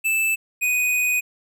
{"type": "tone pair in turn", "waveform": "square", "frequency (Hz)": [2637, 2489], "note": ["E7", "D#7"], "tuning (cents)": [0, 0], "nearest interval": "minor second", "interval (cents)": 100, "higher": "first", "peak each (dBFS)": -19, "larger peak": "neither", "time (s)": [[0.04, 0.36], [0.61, 1.21]], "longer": "second", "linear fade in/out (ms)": 20, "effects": []}